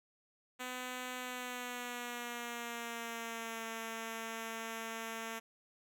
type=tone with pitch glide; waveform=5% pulse; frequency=252 to 225.8 Hz; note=B3 to A3; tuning=+35 to +45 cents; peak=-29 dBFS; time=0.59-5.4 s; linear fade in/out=20 ms; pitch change=-190 cents; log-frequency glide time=1.17-3.65 s; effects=none